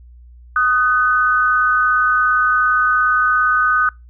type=tone pair together; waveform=sine; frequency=1244.5 / 1507.2 Hz; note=D#6 / F#6; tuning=0 / +32 cents; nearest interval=minor third; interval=332 cents; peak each=-15 dBFS; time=0.56-3.89 s; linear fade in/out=2 ms; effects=noise-tail reverb RT60 0.2 s tail -24 dB re dry + added 60 Hz sine -39 dBFS peak until 4.09 s